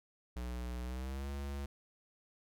square tone with pitch glide, 61 to 70.07 Hz, B1 to C#2, -21 to +19 cents, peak -39 dBFS, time 0.36-1.66 s, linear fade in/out 5 ms, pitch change +240 cents, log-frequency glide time 0.82-1.3 s, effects none

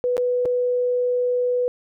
sine tone with dropouts, 493.9 Hz, B4, in tune, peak -18 dBFS, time 0.04-1.68 s, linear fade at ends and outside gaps 0 ms, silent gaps 0.168-0.179 / 0.453-0.457 s, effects none

